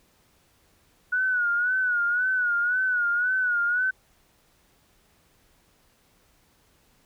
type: tone with vibrato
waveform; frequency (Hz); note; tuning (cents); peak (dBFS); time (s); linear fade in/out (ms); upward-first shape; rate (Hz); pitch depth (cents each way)
sine; 1463; F#6; -20; -21; 1.12-3.91; 10; sine; 1.9; 74
effects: pink hiss -63 dBFS RMS until 7.05 s